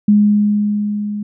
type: tone with level ramp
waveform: sine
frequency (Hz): 207.7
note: G#3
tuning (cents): 0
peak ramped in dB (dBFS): -6 to -20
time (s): 0.08-1.23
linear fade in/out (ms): 5
effects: none

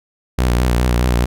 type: tone with vibrato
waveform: sawtooth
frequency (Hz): 61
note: B1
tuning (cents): -21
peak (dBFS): -9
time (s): 0.38-1.26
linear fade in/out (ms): 10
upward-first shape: sine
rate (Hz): 4.8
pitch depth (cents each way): 58
effects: none

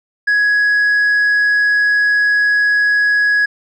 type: tone with tanh clipping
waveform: sine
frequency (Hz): 1671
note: G#6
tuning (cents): +10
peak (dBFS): -11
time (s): 0.27-3.46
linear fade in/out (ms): 10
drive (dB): 2
effects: none

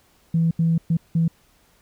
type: tone bursts at uneven times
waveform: sine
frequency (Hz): 164.9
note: E3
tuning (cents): +1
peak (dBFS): -15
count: 4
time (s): 0.34-0.51 / 0.59-0.78 / 0.9-0.97 / 1.15-1.28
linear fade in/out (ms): 5
effects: tanh soft clip ceiling -11 dBFS + pink hiss -59 dBFS RMS until 1.81 s

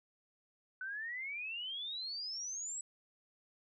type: exponential sweep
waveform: sine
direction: up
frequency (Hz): 1491 to 7900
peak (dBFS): -39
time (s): 0.81-2.81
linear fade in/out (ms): 2
effects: none

